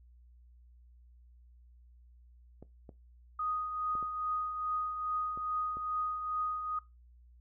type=clicks; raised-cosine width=2 ms; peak=-35 dBFS; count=6; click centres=2.626 / 2.892 / 3.953 / 4.027 / 5.375 / 5.77 s
type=tone with tremolo; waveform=sine; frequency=1244.5 Hz; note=D#6; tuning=in tune; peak=-30 dBFS; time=3.39-6.79 s; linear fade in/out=5 ms; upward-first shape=triangle; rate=2.4 Hz; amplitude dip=55%
effects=noise-tail reverb RT60 0.2 s tail -18 dB re dry + added 60 Hz sine -56 dBFS peak until 7.4 s